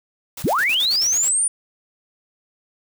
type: noise with tremolo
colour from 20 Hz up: white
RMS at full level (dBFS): -32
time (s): 0.37-1.29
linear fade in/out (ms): 5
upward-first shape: square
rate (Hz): 9.3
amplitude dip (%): 70
type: linear sweep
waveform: sine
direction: up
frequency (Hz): 76.4 to 9530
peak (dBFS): -16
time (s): 0.44-1.48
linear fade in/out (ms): 5
effects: none